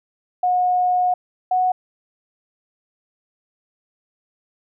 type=tone pair in turn; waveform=sine; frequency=725 / 736.4 Hz; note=F#5 / F#5; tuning=-35 / -8 cents; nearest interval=unison; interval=27 cents; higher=second; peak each=-15 dBFS; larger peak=neither; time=0.43-1.14 / 1.51-1.72 s; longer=first; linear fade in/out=5 ms; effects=none